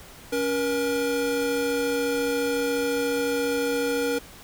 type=tone pair together; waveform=square; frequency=279.4 / 477.1 Hz; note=C#4 / A#4; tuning=+14 / +40 cents; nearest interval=major sixth; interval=926 cents; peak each=-29 / -25 dBFS; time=0.32-4.19 s; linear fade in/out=10 ms; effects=pink hiss -46 dBFS RMS until 4.43 s